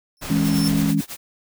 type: tone with exponential growth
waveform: sawtooth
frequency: 5360 Hz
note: E8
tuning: 28 cents sharp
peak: -20 dBFS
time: 0.17-0.68 s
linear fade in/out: 0 ms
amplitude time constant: 110 ms
type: noise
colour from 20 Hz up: pink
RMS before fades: -31 dBFS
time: 0.21-0.92 s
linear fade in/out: 20 ms
type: chord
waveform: sine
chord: C# minor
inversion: first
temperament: equal with one note detuned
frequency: 161.52 / 207.7 / 277.2 Hz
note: E3 / G#3 / C#4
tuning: -35 / 0 / 0 cents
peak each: -21 dBFS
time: 0.3-1.01 s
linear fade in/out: 5 ms
type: noise with tremolo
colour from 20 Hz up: white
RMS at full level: -32 dBFS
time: 0.44-1.17 s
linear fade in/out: 10 ms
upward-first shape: sine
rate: 9.1 Hz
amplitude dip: 95%
effects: none